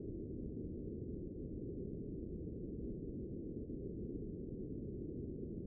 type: low-pass noise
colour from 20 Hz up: white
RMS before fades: -45 dBFS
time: 0-5.66 s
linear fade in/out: 5 ms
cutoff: 420 Hz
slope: 48 dB/octave
effects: none